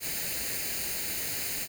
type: noise with comb filter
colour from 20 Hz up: white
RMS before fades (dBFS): -33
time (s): 0-1.68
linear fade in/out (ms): 50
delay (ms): 0.44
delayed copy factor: +0.65
effects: none